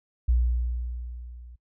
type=tone with level ramp; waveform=sine; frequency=60.2 Hz; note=B1; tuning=44 cents flat; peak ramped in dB=-17 to -43 dBFS; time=0.28-1.56 s; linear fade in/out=10 ms; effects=noise-tail reverb RT60 0.1 s tail -23 dB re dry